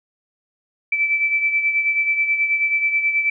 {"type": "beating tone pair", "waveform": "sine", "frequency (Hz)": [2319, 2328.3], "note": ["D7", "D7"], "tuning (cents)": [-22, -16], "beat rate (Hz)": 9.3, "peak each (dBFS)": [-17, -25], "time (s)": [0.92, 3.3], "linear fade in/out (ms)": 5, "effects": []}